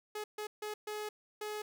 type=tone bursts at uneven times; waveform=sawtooth; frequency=422.9 Hz; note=G#4; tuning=31 cents sharp; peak=-34 dBFS; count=5; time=0.15-0.24 / 0.38-0.47 / 0.62-0.74 / 0.87-1.09 / 1.41-1.62 s; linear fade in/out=5 ms; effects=none